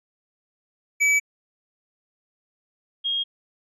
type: tone pair in turn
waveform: square / sine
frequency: 2292 / 3254 Hz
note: D7 / G#7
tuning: -43 / -36 cents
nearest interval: tritone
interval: 607 cents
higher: second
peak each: -17 / -22 dBFS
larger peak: first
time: 1-1.2 / 3.04-3.24 s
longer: neither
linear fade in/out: 20 ms
effects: resampled to 24000 Hz